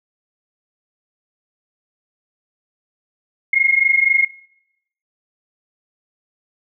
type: tone pair together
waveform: sine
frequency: 2134 / 2158 Hz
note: C7 / C#7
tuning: +34 / -47 cents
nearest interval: unison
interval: 19 cents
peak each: -15 dBFS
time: 3.53-4.25 s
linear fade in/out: 5 ms
effects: noise-tail reverb RT60 0.8 s tail -21 dB re dry